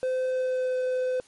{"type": "tone with pitch glide", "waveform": "triangle", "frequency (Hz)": [514, 509], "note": ["C5", "C5"], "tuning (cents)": [-31, -48], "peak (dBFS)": -22, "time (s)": [0.03, 1.2], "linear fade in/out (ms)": 0, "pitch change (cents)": -17, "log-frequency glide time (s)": [0.3, 0.76], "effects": ["white hiss -57 dBFS RMS until 1.27 s", "MP3 48 kbps"]}